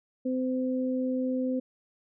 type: tone pair together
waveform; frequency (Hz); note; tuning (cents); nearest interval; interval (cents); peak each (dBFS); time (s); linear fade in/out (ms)
sine; 256.7 / 513; C4 / C5; -33 / -34; octave; 1199; -27 / -32; 0.25-1.6; 10
effects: none